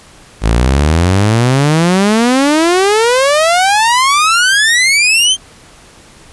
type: exponential sweep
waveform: sawtooth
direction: up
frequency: 51.91 to 3201 Hz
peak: -4 dBFS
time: 0.41-5.37 s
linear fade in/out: 50 ms
effects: pink hiss -40 dBFS RMS until 6.32 s + resampled to 24000 Hz